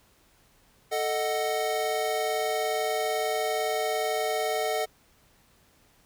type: chord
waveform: square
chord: D# diminished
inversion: second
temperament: equal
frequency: 440 / 622.3 / 740 Hz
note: A4 / D#5 / F#5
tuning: 0 / 0 / 0 cents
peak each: -31 dBFS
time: 0.91-4.86 s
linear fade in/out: 20 ms
effects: pink hiss -62 dBFS RMS until 6.05 s